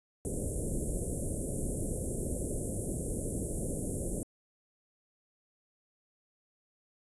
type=band-stop noise; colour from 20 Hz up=pink; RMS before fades=-34 dBFS; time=0.25-4.23 s; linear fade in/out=0 ms; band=580 to 8100 Hz; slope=48 dB/octave; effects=resampled to 24000 Hz